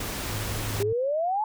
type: noise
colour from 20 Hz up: pink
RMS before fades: -32 dBFS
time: 0-0.83 s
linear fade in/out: 5 ms
type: tone with vibrato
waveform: triangle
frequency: 105.8 Hz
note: G#2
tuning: 33 cents sharp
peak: -29 dBFS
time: 0.3-0.93 s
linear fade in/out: 5 ms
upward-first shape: sine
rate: 3.7 Hz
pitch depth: 14 cents each way
type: exponential sweep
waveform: sine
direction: up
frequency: 392 to 880 Hz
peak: -23 dBFS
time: 0.8-1.44 s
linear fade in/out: 2 ms
effects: none